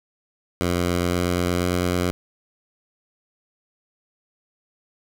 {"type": "tone with pitch steps", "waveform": "10% pulse", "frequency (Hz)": [88, 88.61, 89.23], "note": ["F2", "F2", "F2"], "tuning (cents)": [14, 26, 38], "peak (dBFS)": -12, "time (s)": [0.61, 2.11], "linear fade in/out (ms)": 0, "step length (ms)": 500, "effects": []}